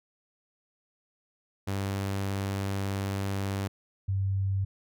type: tone pair in turn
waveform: sawtooth / sine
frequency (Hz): 98.2 / 97.02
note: G2 / G2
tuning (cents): +4 / -17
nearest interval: unison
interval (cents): 21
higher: first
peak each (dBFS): -25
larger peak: neither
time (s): 1.67-3.68 / 4.08-4.65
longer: first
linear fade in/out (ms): 10
effects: none